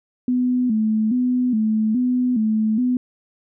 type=tone with vibrato; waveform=sine; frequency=233.1 Hz; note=A#3; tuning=in tune; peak=-16 dBFS; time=0.28-2.97 s; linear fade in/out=2 ms; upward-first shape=square; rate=1.2 Hz; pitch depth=120 cents each way; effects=none